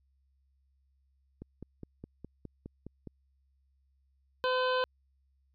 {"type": "click train", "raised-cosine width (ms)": 3, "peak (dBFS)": -30, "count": 9, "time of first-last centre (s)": [1.42, 3.073], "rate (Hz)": 4.84}
{"type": "harmonic tone", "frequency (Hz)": 509, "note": "C5", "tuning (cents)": -48, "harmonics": [1, 2, 3, 5, 6, 7, 8, 9], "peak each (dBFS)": [-29, -32, -35, -43, -40, -46, -44, -53], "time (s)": [4.44, 4.84], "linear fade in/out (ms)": 0}
{"effects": ["added 67 Hz sine -68 dBFS peak until 5.54 s"]}